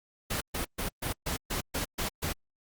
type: noise bursts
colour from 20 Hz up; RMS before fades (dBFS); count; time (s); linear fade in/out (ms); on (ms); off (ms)
pink; -32; 9; 0.3-2.33; 10; 110; 130
effects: Opus 48 kbps